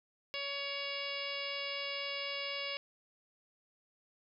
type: harmonic tone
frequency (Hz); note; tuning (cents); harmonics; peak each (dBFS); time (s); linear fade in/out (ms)
562; C#5; +24; 1 / 2 / 3 / 4 / 5 / 6 / 7 / 8 / 9; -44 / -48 / -51 / -42 / -42 / -47 / -49 / -49 / -46; 0.34-2.77; 0
effects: none